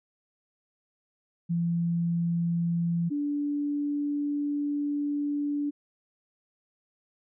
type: tone pair in turn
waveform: sine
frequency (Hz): 170 / 290.1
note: F3 / D4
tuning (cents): -46 / -21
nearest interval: major sixth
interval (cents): 925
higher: second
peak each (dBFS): -24 / -26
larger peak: first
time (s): 1.49-3.1 / 3.1-5.71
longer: second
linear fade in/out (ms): 20
effects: none